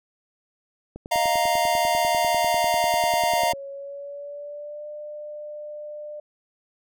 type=click train; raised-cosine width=2 ms; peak=-23 dBFS; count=27; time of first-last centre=0.96-3.534 s; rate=10.1 Hz
type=chord; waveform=square; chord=Eb suspended second; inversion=none; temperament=equal; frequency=622.3 / 698.5 / 932.3 Hz; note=Eb5 / F5 / Bb5; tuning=0 / 0 / 0 cents; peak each=-27 / -23 / -25 dBFS; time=1.11-3.53 s; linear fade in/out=10 ms
type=tone with pitch glide; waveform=sine; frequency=554.4 to 597.6 Hz; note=C#5 to D5; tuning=0 to +30 cents; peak=-33 dBFS; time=3.37-6.2 s; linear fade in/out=5 ms; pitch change=+130 cents; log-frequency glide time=3.7-4.86 s
effects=none

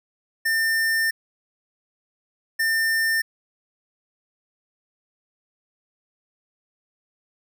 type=tone pair in turn; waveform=square; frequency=1800 / 1800 Hz; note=A6 / A6; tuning=+39 / +39 cents; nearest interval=unison; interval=0 cents; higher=neither; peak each=-20 dBFS; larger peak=neither; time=0.45-1.11 / 2.59-3.22 s; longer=first; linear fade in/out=10 ms; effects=none

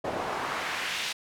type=noise with band-pass filter sweep; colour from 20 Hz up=pink; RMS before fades=-32 dBFS; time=0.04-1.13 s; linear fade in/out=10 ms; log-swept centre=550 to 3500 Hz; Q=1.1; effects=none

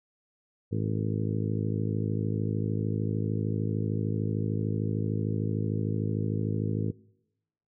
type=harmonic tone with a mistuned harmonic; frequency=53.3 Hz; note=G#1; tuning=46 cents sharp; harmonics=2 / 3 / 4 / 5 / 6 / 7 / 8 / 9; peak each=-29 / -33 / -35 / -37 / -39 / -40 / -41 / -42 dBFS; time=0.71-6.92 s; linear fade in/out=20 ms; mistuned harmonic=9; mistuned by=-32 cents; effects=noise-tail reverb RT60 0.9 s tail -23 dB re dry

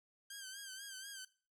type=tone with vibrato; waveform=10% pulse; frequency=1580 Hz; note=G6; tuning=13 cents sharp; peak=-38 dBFS; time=0.3-1.25 s; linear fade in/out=5 ms; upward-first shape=sine; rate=4.1 Hz; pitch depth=68 cents each way; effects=noise-tail reverb RT60 0.4 s tail -18 dB re dry

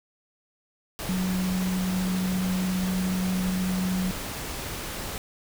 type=tone in noise; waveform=sine; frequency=185 Hz; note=F#3; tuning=in tune; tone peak=-24 dBFS; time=1.09-4.11 s; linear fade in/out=0 ms; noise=pink; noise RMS=-34 dBFS; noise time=0.99-5.18 s; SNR=+7 dB; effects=none

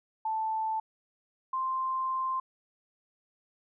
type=tone pair in turn; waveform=sine; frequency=880 / 1046.5 Hz; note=A5 / C6; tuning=0 / 0 cents; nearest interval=minor third; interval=300 cents; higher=second; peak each=-28 / -28 dBFS; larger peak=neither; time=0.25-0.8 / 1.53-2.4 s; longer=second; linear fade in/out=5 ms; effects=none

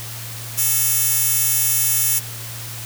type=tone with high-pass filter; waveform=10% pulse; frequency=440 Hz; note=A4; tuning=in tune; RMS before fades=-18 dBFS; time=0.57-2.2 s; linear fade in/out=20 ms; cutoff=10000 Hz; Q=0.66; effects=added 115 Hz sine -33 dBFS peak until 2.85 s + white hiss -33 dBFS RMS until 2.85 s

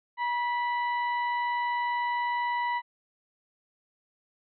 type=harmonic tone with a mistuned harmonic; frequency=987 Hz; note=B5; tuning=1 cent flat; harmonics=1 / 2 / 3 / 4; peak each=-27 / -33 / -46 / -50 dBFS; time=0.17-2.82 s; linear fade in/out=50 ms; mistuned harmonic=1; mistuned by=-46 cents; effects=none

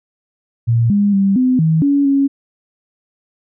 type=tone with pitch steps; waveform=sine; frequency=116.4 / 203.4 / 196.1 / 254.8 / 159.9 / 282.6 / 276.6 Hz; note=A#2 / G#3 / G3 / C4 / D#3 / C#4 / C#4; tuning=-2 / -36 / +1 / -46 / +48 / +34 / -4 cents; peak=-10 dBFS; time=0.67-2.28 s; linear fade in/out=20 ms; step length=230 ms; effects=none

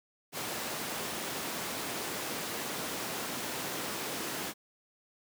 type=high-pass noise; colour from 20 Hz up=pink; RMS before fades=-37 dBFS; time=0.32-4.54 s; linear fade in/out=50 ms; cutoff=220 Hz; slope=12 dB/octave; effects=none

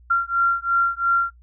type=beating tone pair; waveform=sine; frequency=1376 / 1378.9 Hz; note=F6 / F6; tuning=-26 / -22 cents; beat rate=2.9 Hz; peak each=-20 dBFS; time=0.1-1.31 s; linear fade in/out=10 ms; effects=noise-tail reverb RT60 0.1 s tail -22 dB re dry + added 60 Hz sine -47 dBFS peak until 1.42 s

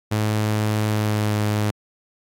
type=tone with pitch glide; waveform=sawtooth; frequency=107.1 to 105.44 Hz; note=A2 to G#2; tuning=-46 to +27 cents; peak=-15 dBFS; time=0.11-1.71 s; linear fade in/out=10 ms; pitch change=-27 cents; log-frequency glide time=0.86-1.37 s; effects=AAC 64 kbps

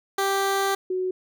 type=tone pair in turn; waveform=15% pulse / sine; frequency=392 / 370 Hz; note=G4 / F#4; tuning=0 / 0 cents; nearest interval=minor second; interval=100 cents; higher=first; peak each=-15 / -23 dBFS; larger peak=first; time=0.18-0.75 / 0.9-1.11 s; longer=first; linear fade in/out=5 ms; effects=none

